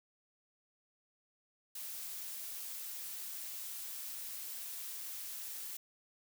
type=noise; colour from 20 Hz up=blue; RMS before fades=-44 dBFS; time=1.75-5.77 s; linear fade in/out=5 ms; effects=none